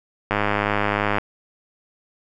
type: click train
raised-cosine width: 0.5 ms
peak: -5 dBFS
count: 91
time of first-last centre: 0.31-1.184 s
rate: 103 Hz
effects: none